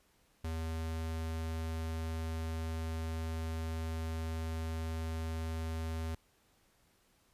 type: tone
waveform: square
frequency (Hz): 80.9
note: E2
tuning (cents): -32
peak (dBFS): -36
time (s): 0.44-6.15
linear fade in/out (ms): 5
effects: pink hiss -70 dBFS RMS until 7.33 s + resampled to 32000 Hz